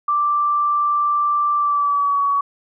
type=tone with pitch glide; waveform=sine; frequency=1174.7 to 1128.8 Hz; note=D6 to C#6; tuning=0 to +31 cents; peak=-15 dBFS; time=0.08-2.41 s; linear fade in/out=5 ms; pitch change=-69 cents; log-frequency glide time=1.56-2.21 s; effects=none